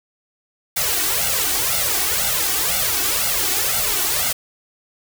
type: noise with flanger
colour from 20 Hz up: white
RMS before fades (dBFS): -20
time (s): 0.76-4.33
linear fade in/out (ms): 10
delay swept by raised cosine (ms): 1.4 to 2.7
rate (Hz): 2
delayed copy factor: +0.95
effects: none

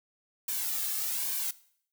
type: noise with flanger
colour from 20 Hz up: blue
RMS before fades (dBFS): -32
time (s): 0.48-1.51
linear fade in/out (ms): 5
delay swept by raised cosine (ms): 1.5 to 2.08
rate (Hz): 1.2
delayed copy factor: -0.7
effects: noise-tail reverb RT60 0.6 s tail -19 dB re dry

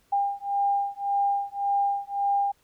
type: beating tone pair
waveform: sine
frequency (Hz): 801 / 802.8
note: G5 / G5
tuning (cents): +37 / +41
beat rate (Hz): 1.8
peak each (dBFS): -26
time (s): 0.12-2.52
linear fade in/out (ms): 10
effects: pink hiss -65 dBFS RMS until 2.63 s

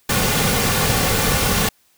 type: noise with comb filter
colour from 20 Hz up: pink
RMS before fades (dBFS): -18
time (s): 0.09-1.69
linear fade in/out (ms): 5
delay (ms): 3.1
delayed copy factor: -0.5
effects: white hiss -59 dBFS RMS until 1.97 s

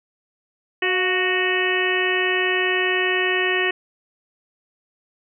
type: harmonic tone with a mistuned harmonic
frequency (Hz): 370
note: F#4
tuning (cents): 0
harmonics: 1 / 2 / 3 / 4 / 5 / 6 / 7 / 8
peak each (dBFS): -23 / -31 / -31 / -34 / -22 / -30 / -26 / -28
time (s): 0.82-3.71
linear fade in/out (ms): 5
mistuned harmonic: 2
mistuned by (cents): -60
effects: none

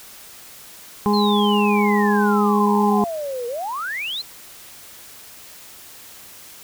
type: harmonic tone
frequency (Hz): 206.8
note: G#3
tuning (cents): -7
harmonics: 1 / 2 / 4 / 5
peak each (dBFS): -17 / -21 / -23 / -23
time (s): 1.06-3.04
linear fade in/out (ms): 0
type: exponential two-way sweep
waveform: sine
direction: down then up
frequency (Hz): 4288 to 466.2 to 4288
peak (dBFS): -24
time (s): 1.13-4.22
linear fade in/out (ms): 10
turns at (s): 3.47
effects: white hiss -42 dBFS RMS until 6.63 s

